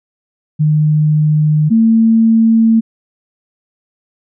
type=tone pair in turn; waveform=sine; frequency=152.4 / 225.2 Hz; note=D#3 / A3; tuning=-36 / +40 cents; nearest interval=perfect fifth; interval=676 cents; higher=second; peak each=-8 / -6 dBFS; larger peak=second; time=0.59-1.7 / 1.7-2.81 s; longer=neither; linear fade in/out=20 ms; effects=none